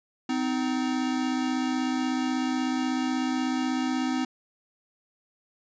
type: tone pair together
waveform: square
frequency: 255.9 / 312.2 Hz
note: C4 / D#4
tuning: -38 / +6 cents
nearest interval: minor third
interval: 344 cents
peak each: -27 / -31 dBFS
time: 0.29-4.25 s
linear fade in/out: 5 ms
effects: resampled to 16000 Hz